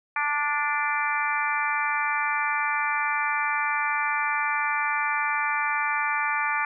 harmonic tone with a mistuned harmonic, 293.7 Hz, D4, in tune, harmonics 3 / 4 / 5 / 6 / 7 / 8, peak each -29 / -29 / -31 / -30 / -33 / -30 dBFS, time 0.16-6.65 s, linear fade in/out 2 ms, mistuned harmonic 5, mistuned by -18 cents, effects none

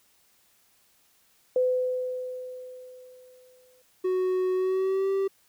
sine tone with exponential decay, 506 Hz, B4, 42 cents sharp, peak -19 dBFS, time 1.56-3.82 s, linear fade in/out 2 ms, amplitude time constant 490 ms
triangle tone with pitch glide, 370 to 389.3 Hz, F#4 to G4, 0 to -12 cents, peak -21 dBFS, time 4.04-5.28 s, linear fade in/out 10 ms, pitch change +88 cents, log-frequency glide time 4.54-5.1 s
effects white hiss -64 dBFS RMS until 5.48 s

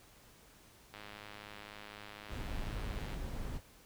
click train, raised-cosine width 0.3 ms, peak -32 dBFS, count 230, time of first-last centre 0.94-3.142 s, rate 104 Hz
brown noise, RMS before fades -40 dBFS, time 2.28-3.61 s, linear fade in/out 50 ms
effects pink hiss -61 dBFS RMS until 3.85 s

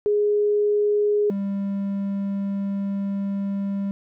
sine / triangle tone pair in turn, 415.3 / 198.27 Hz, G#4 / G3, 0 / +20 cents, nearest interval octave + minor second, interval 1280 cents, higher first, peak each -17 / -21 dBFS, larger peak first, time 0.06-1.3 / 1.3-3.91 s, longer second, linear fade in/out 0 ms, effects none

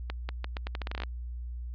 accelerating click train, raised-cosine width 0.3 ms, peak -19 dBFS, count 14, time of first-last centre 0.1-1.035 s, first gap 190 ms, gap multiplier 0.81, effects added 60 Hz sine -35 dBFS peak until 1.74 s + resampled to 11025 Hz

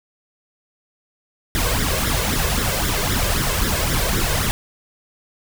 pink noise with flanger, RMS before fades -20 dBFS, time 1.55-4.51 s, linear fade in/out 0 ms, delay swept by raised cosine 0.55 to 1.95 ms, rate 3.8 Hz, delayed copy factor +0.7, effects none

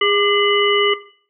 sine tone cluster, 408.7 / 1192 / 2046 / 2956 Hz, G#4 / D6 / C7 / F#7, -28 / +25 / -39 / -2 cents, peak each -18 dBFS, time 0.01-0.94 s, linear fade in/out 5 ms, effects noise-tail reverb RT60 0.5 s tail -17 dB re dry

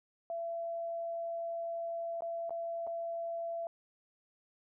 sine tone with dropouts, 673 Hz, E5, 36 cents sharp, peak -35 dBFS, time 0.3-3.67 s, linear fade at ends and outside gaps 1 ms, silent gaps 2.207-2.221 / 2.495-2.506 / 2.868-2.873 s, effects none

